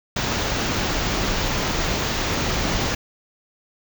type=band-stop noise; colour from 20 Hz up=pink; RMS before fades=-23 dBFS; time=0.16-2.95 s; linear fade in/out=5 ms; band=7100 to 16000 Hz; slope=96 dB/octave; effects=none